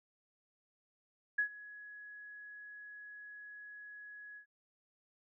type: tone with ADSR envelope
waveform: sine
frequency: 1679 Hz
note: G#6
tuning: 18 cents sharp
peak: -27 dBFS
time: 1.38-4.46 s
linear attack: 9 ms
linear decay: 92 ms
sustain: -21 dB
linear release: 93 ms
effects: none